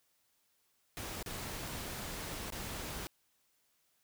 pink noise with dropouts, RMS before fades -42 dBFS, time 0.97-3.07 s, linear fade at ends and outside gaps 0 ms, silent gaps 1.227-1.261 / 2.503-2.523 s, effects white hiss -75 dBFS RMS until 4.03 s

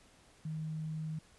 sine tone, 156.9 Hz, D#3, 15 cents sharp, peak -36 dBFS, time 0.45-1.19 s, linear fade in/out 5 ms, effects pink hiss -63 dBFS RMS until 1.38 s + resampled to 24000 Hz

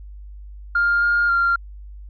sine tone with pitch steps, 1404 / 1414 / 1387 Hz, F6 / F6 / F6, +9 / +21 / -12 cents, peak -14 dBFS, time 0.75-1.56 s, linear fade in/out 5 ms, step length 270 ms, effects tanh soft clip ceiling -11 dBFS + added 50 Hz sine -35 dBFS peak until 2.09 s

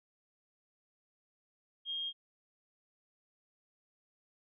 sine tone, 3233 Hz, G#7, 47 cents flat, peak -35 dBFS, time 1.85-2.13 s, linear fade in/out 50 ms, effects none

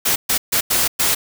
white noise bursts at uneven times, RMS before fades -17 dBFS, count 5, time 0.05-0.16 / 0.29-0.38 / 0.52-0.61 / 0.7-0.88 / 0.99-1.15 s, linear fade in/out 10 ms, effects none

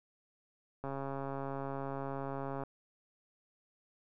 click train, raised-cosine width 1 ms, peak -26 dBFS, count 247, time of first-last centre 0.84-2.636 s, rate 137 Hz, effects none

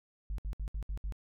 sine tone bursts, 50.1 Hz, G1, 38 cents sharp, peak -31 dBFS, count 6, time 0.3-1.123 s, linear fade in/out 0 ms, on 83 ms, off 65 ms, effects tanh soft clip ceiling -32 dBFS

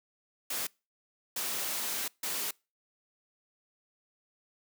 white noise bursts at uneven times, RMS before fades -34 dBFS, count 3, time 0.5-0.67 / 1.36-2.08 / 2.23-2.51 s, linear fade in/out 5 ms, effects noise-tail reverb RT60 0.3 s tail -26 dB re dry + high-pass 200 Hz 12 dB/octave

